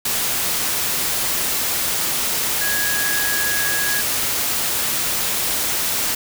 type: tone in noise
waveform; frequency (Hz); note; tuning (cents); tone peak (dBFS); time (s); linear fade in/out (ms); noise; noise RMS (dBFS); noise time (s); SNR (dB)
sine; 1661.2; G#6; 0; -22; 2.61-4.01; 5; white; -21; 0.05-6.15; -4
effects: none